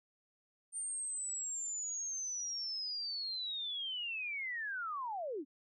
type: linear sweep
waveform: sine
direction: down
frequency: 8930 to 250.2 Hz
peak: -37 dBFS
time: 0.72-5.45 s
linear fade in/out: 50 ms
effects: none